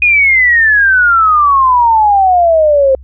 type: exponential sweep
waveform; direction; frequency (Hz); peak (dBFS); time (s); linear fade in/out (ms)
sine; down; 2489 to 523.3; -5; 0.02-2.95; 2
effects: added 66 Hz sine -30 dBFS peak until 3.03 s